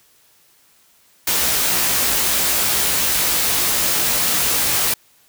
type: noise with comb filter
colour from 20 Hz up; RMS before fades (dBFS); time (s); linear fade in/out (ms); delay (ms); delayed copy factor
white; -18; 1.27-4.94; 5; 17; +0.6
effects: white hiss -55 dBFS RMS until 5.28 s